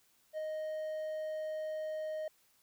triangle tone with ADSR envelope, 622.3 Hz, D#5, in tune, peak -32 dBFS, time 0.33-2.28 s, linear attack 49 ms, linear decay 3 ms, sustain -2 dB, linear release 3 ms, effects white hiss -70 dBFS RMS until 2.62 s

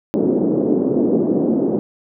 pink band-pass noise, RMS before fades -17 dBFS, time 0.14-1.79 s, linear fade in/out 0 ms, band 220 to 440 Hz, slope 24 dB/octave, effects none

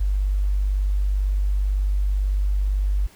sine tone, 49 Hz, G1, in tune, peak -18 dBFS, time 0-3.07 s, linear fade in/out 10 ms, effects pink hiss -51 dBFS RMS until 3.15 s

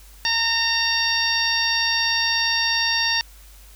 harmonic tone with a mistuned harmonic, 917 Hz, A#5, 29 cents flat, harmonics 1 / 2 / 3 / 4 / 5 / 6, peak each -29 / -24 / -27 / -27 / -24 / -25 dBFS, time 0.25-3.21 s, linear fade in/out 0 ms, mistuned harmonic 6, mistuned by +24 cents, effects added 50 Hz sine -44 dBFS peak until 3.75 s + white hiss -50 dBFS RMS until 3.75 s

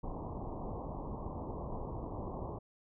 pink low-pass noise, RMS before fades -41 dBFS, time 0.03-2.59 s, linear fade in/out 10 ms, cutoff 1100 Hz, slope 96 dB/octave, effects none

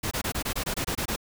pink noise bursts, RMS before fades -29 dBFS, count 11, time 0.03-1.162 s, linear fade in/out 10 ms, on 82 ms, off 23 ms, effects none

